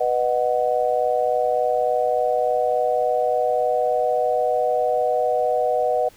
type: chord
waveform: sine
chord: B major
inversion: none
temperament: just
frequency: 493.9 / 617.4 / 740.8 Hz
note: B4 / D#5 / F#5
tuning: 0 / -14 / +2 cents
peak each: -22 / -22 / -22 dBFS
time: 0-6.09 s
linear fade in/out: 10 ms
effects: pink hiss -51 dBFS RMS until 6.16 s